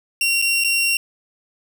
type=tone with dropouts; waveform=sawtooth; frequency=2748 Hz; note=F7; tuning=29 cents flat; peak=-13 dBFS; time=0.21-0.97 s; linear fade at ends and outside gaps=2 ms; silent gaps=0.417-0.422 / 0.639-0.645 s; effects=none